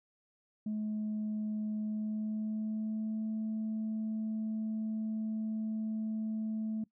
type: tone with pitch glide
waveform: sine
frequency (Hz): 213.7 to 218.6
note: G#3 to A3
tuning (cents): +50 to -11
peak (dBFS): -31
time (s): 0.66-6.84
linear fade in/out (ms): 5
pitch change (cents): +39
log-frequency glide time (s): 1.8-3.24
effects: noise-tail reverb RT60 0.1 s tail -21 dB re dry + tanh soft clip ceiling -30 dBFS